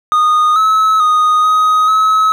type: tone with pitch steps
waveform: triangle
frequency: 1233 / 1292 / 1241 / 1256 / 1285 Hz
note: D#6 / E6 / D#6 / D#6 / E6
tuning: -16 / -35 / -5 / +16 / -45 cents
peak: -6 dBFS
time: 0.12-2.32 s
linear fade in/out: 0 ms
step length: 440 ms
effects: none